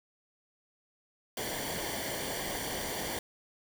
pink noise with comb filter, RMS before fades -36 dBFS, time 1.37-3.19 s, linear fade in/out 2 ms, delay 0.77 ms, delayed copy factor -0.7, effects none

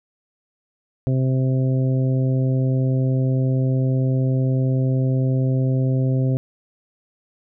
harmonic tone, 130.81 Hz, C3, in tune, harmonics 1 / 2 / 3 / 4 / 5, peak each -17 / -25 / -31 / -31 / -37 dBFS, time 1.07-6.37 s, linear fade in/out 0 ms, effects none

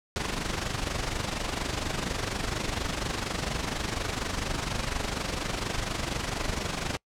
pink noise with amplitude modulation, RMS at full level -28 dBFS, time 0.16-6.97 s, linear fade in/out 0 ms, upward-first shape sine, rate 24.2 Hz, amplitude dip 65%, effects noise-tail reverb RT60 0.1 s tail -26 dB re dry + low-pass 7000 Hz 12 dB/octave

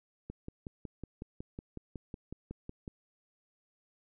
click train, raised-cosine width 3 ms, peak -28 dBFS, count 15, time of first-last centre 0.3-2.878 s, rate 5.43 Hz, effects none

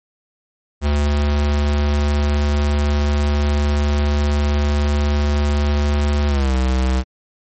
square tone with pitch glide, 73 to 64.29 Hz, D2 to C2, -10 to -30 cents, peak -15 dBFS, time 0.81-7.04 s, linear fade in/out 50 ms, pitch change -220 cents, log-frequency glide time 6.28-6.55 s, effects MP3 32 kbps

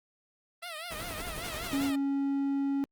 10% pulse tone with vibrato, 659.3 Hz, E5, in tune, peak -30 dBFS, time 0.62-1.96 s, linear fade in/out 10 ms, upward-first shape triangle, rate 5.1 Hz, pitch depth 160 cents each way
pink noise with tremolo, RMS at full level -38 dBFS, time 0.9-1.91 s, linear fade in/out 20 ms, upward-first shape sine, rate 11 Hz, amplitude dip 40%
triangle tone, 277.2 Hz, C#4, in tune, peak -25 dBFS, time 1.73-2.84 s, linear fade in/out 0 ms
effects Opus 24 kbps

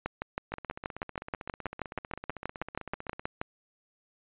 two click trains, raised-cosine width 0.5 ms, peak -16 / -24 dBFS, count 22 / 43, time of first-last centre 0.06-3.415 / 0.52-3.195 s, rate 6.26 / 15.7 Hz, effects resampled to 8000 Hz

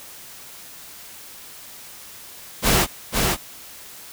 pink noise with echo, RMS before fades -17 dBFS, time 2.62-2.87 s, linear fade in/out 50 ms, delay 500 ms, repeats 1, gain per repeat -3 dB, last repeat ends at 3.37 s, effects white hiss -41 dBFS RMS until 4.12 s

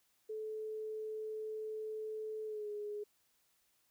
sine tone with pitch glide, 433.9 to 416.5 Hz, A4 to G#4, -24 to +5 cents, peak -39 dBFS, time 0.29-3.04 s, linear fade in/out 10 ms, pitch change -71 cents, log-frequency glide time 2.45-2.69 s, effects white hiss -75 dBFS RMS until 3.9 s

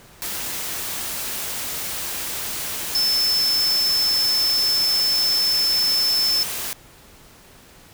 sine tone in noise, 5274 Hz, E8, in tune, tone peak -17 dBFS, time 2.95-6.43 s, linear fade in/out 0 ms, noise white, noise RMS -28 dBFS, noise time 0.22-6.73 s, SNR +8 dB, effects pink hiss -48 dBFS RMS until 7.93 s

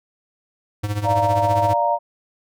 square tone with tremolo, 103.8 Hz, G#2, in tune, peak -19 dBFS, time 0.83-1.74 s, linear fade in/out 10 ms, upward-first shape triangle, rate 15 Hz, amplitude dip 80%
sine chord, Bb major, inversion first, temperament equal, 587.3 / 698.5 / 932.3 Hz, D5 / F5 / Bb5, 0 / 0 / 0 cents, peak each -22 / -21 / -19 dBFS, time 1.03-1.99 s, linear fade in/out 50 ms
effects none

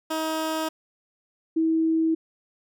15% pulse / sine tone pair in turn, 317.1 / 323 Hz, D#4 / E4, +33 / -35 cents, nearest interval unison, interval 32 cents, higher second, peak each -19 dBFS, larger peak neither, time 0.1-0.69 / 1.56-2.15 s, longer neither, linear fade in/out 10 ms, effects none

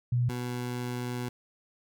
sine / 20% pulse tone pair in turn, 122 / 123.13 Hz, B2 / B2, -21 / -5 cents, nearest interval unison, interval 16 cents, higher second, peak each -23 / -27 dBFS, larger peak first, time 0.12-0.29 / 0.29-1.29 s, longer second, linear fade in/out 5 ms, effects none

